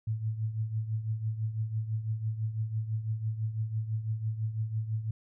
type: tone with tremolo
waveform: sine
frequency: 110 Hz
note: A2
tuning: in tune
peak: -26 dBFS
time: 0.07-5.11 s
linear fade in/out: 5 ms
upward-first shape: triangle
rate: 6 Hz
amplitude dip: 75%
effects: none